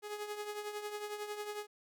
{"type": "tone with tremolo", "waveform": "sawtooth", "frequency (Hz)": 417.6, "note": "G#4", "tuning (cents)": 10, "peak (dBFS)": -33, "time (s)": [0.02, 1.67], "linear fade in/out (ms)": 50, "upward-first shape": "triangle", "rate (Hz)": 11, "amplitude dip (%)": 65, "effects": []}